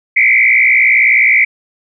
sine tone with frequency modulation, 2184 Hz, C#7, 26 cents flat, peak -6 dBFS, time 0.16-1.45 s, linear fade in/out 10 ms, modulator 59.2 Hz, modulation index 2.9, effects none

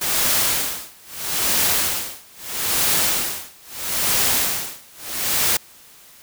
white noise with tremolo, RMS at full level -18 dBFS, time 0.01-5.57 s, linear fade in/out 5 ms, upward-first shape sine, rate 0.77 Hz, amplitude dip 100%, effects white hiss -47 dBFS RMS until 6.22 s

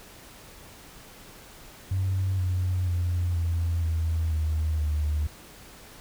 sine tone with pitch steps, 94.8 / 91.25 / 87.84 / 84.55 / 81.39 / 78.35 / 75.42 Hz, F#2 / F#2 / F2 / E2 / E2 / D#2 / D2, +43 / -24 / +11 / +44 / -21 / +13 / +47 cents, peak -22 dBFS, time 1.91-5.27 s, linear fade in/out 5 ms, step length 480 ms, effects tanh soft clip ceiling -19 dBFS + pink hiss -48 dBFS RMS until 6 s

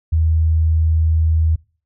sine tone, 80.1 Hz, E2, 49 cents flat, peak -12 dBFS, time 0.12-1.56 s, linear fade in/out 10 ms, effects noise-tail reverb RT60 0.4 s tail -24 dB re dry

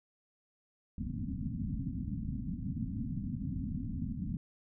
white low-pass noise, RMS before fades -37 dBFS, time 0.98-4.37 s, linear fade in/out 2 ms, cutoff 270 Hz, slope 96 dB/octave, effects none

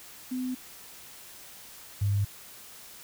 sine tone pair in turn, 254.4 / 100.96 Hz, C4 / G#2, -48 / -48 cents, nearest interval octave + major third, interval 1600 cents, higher first, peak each -29 / -23 dBFS, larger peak second, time 0.31-0.55 / 2.01-2.25 s, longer neither, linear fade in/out 10 ms, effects white hiss -48 dBFS RMS until 3.03 s

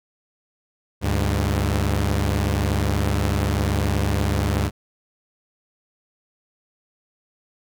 sawtooth tone pair together, 72.9 / 100.99 Hz, D2 / G#2, -12 / -48 cents, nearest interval tritone, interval 564 cents, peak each -18 dBFS, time 1.01-4.71 s, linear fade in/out 50 ms, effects none

